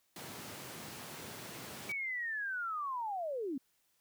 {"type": "high-pass noise", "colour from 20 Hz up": "pink", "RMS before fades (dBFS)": -47, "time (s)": [0.16, 1.92], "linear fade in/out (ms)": 2, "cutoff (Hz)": 110, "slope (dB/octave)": 24}
{"type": "linear sweep", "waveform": "sine", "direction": "down", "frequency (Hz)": [2300, 246.9], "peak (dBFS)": -35, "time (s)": [1.89, 3.58], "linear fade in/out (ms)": 5}
{"effects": ["white hiss -75 dBFS RMS until 4 s"]}